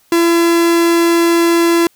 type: tone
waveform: 45% pulse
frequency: 338.1 Hz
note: E4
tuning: 44 cents sharp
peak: -9 dBFS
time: 0.12-1.87 s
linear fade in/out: 2 ms
effects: white hiss -54 dBFS RMS until 1.95 s